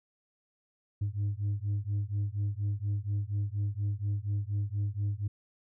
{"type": "beating tone pair", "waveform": "sine", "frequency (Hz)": [100, 104.2], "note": ["G2", "G#2"], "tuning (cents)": [35, 6], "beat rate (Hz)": 4.2, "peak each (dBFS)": -30, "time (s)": [1.01, 5.28], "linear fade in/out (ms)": 10, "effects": ["tanh soft clip ceiling -26 dBFS"]}